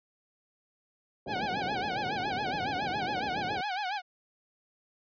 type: low-pass noise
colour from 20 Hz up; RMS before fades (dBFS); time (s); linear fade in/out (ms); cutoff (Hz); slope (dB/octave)
pink; -35; 1.26-3.61; 2; 860; 96
type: tone with vibrato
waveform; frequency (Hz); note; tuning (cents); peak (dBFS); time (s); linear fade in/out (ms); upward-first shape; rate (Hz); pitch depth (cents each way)
sawtooth; 784; G5; 0; -27; 1.27-4.02; 50; sine; 7.2; 140
effects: high-pass 150 Hz 12 dB/octave + resampled to 11025 Hz